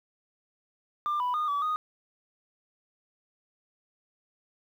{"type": "tone with pitch steps", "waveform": "sine", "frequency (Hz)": [1193, 989, 1224, 1147, 1240], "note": ["D6", "B5", "D#6", "D6", "D#6"], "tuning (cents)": [27, 2, -29, -41, -6], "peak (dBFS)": -24, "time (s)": [1.06, 1.76], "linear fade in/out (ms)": 0, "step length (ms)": 140, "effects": ["tanh soft clip ceiling -24 dBFS", "10-bit"]}